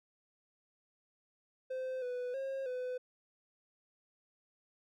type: tone with pitch steps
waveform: triangle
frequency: 517 / 495.4 / 538 / 503 Hz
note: C5 / B4 / C5 / B4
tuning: -21 / +5 / +48 / +32 cents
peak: -34 dBFS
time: 1.7-2.98 s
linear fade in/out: 10 ms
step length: 320 ms
effects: none